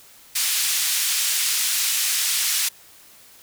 white band-pass noise, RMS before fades -22 dBFS, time 0.35-2.69 s, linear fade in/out 10 ms, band 2200 to 11000 Hz, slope 12 dB/octave, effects white hiss -49 dBFS RMS until 3.42 s

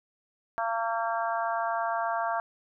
harmonic tone, 228.3 Hz, A#3, 36 cents flat, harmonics 3 / 4 / 5 / 6 / 7, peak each -30 / -32 / -34 / -36 / -37 dBFS, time 0.58-2.4 s, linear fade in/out 0 ms, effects none

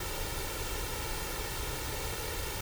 pink noise with comb filter, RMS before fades -36 dBFS, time 0-2.61 s, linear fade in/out 5 ms, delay 2.2 ms, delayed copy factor +0.65, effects none

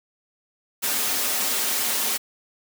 white noise with comb filter, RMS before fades -24 dBFS, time 0.82-2.18 s, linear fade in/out 20 ms, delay 6 ms, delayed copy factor -0.75, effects high-pass 200 Hz 12 dB/octave

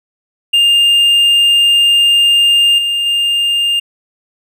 triangle tone with level steps, 2808 Hz, F7, 9 cents sharp, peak -5 / -11 / -9 dBFS, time 0.53-3.8 s, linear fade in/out 10 ms, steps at 2.78 / 3.06 s, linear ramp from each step 5 ms, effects none

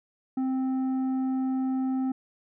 sine tone with tanh clipping, 261.6 Hz, C4, in tune, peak -26 dBFS, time 0.37-2.12 s, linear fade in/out 5 ms, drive 7 dB, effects none

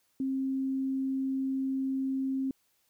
sine tone, 266.6 Hz, C4, 33 cents sharp, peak -28 dBFS, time 0.2-2.51 s, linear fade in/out 2 ms, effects white hiss -72 dBFS RMS until 2.89 s

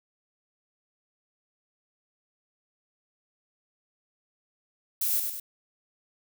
violet noise with echo, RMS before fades -27 dBFS, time 5.01-5.2 s, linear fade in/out 5 ms, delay 100 ms, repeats 2, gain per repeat -5 dB, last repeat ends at 5.4 s, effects none

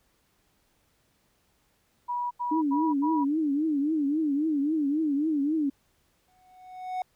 sine tone bursts, 971 Hz, B5, 30 cents flat, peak -27 dBFS, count 4, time 2.08-3.249 s, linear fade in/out 20 ms, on 230 ms, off 83 ms
sine tone with vibrato, 298 Hz, D4, 25 cents sharp, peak -23 dBFS, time 2.51-5.7 s, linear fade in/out 10 ms, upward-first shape triangle, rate 3.7 Hz, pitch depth 160 cents each way
triangle tone with exponential growth, 739 Hz, F#5, 2 cents flat, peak -24 dBFS, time 6.28-7.02 s, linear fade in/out 2 ms, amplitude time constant 160 ms
effects pink hiss -69 dBFS RMS until 7.15 s

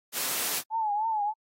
white noise, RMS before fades -30 dBFS, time 0.12-0.63 s, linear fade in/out 50 ms
sine tone with vibrato, 860 Hz, A5, 40 cents flat, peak -25 dBFS, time 0.7-1.34 s, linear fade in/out 50 ms, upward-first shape triangle, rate 3.3 Hz, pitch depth 110 cents each way
effects high-pass 200 Hz 12 dB/octave + AAC 48 kbps

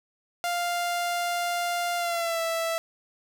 sawtooth tone with pitch glide, 698.5 to 660.1 Hz, F5 to E5, 0 to +2 cents, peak -22 dBFS, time 0.44-2.78 s, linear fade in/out 0 ms, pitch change -98 cents, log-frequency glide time 1.97-2.41 s, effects none

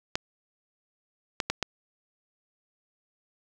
clicks, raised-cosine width 0.2 ms, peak -9 dBFS, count 4, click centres 0.155 / 1.402 / 1.5 / 1.627 s, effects 8-bit

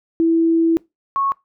sine tone pair in turn, 329.6 / 1100.3 Hz, E4 / C#6, 0 / -13 cents, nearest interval octave + major sixth, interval 2087 cents, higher second, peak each -12 / -16 dBFS, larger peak first, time 0.2-0.77 / 1.16-1.32 s, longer first, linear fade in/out 0 ms, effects noise-tail reverb RT60 0.2 s tail -23 dB re dry

